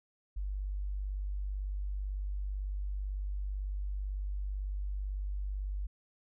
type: tone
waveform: sine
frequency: 49 Hz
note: G1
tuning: in tune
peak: -33 dBFS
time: 0.36-5.87 s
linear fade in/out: 10 ms
effects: none